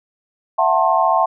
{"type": "chord", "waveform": "sine", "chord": "F# half-diminished seventh", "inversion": "third", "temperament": "just", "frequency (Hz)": [666, 740, 888, 1065.6], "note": ["E5", "F#5", "A5", "C6"], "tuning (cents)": [18, 0, 16, 31], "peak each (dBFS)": -18, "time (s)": [0.58, 1.26], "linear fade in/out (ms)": 10, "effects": []}